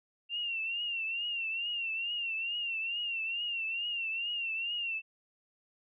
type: tone with vibrato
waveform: sine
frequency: 2756 Hz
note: F7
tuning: 24 cents flat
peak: -32 dBFS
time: 0.29-5.02 s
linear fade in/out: 50 ms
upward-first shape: triangle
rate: 2.3 Hz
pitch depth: 93 cents each way
effects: none